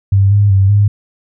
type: tone with pitch steps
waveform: sine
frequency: 98.3 / 102.1 / 97 / 102.5 Hz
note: G2 / G#2 / G2 / G#2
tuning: +5 / -29 / -18 / -22 cents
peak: -6 dBFS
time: 0.12-0.88 s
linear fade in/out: 5 ms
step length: 190 ms
effects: none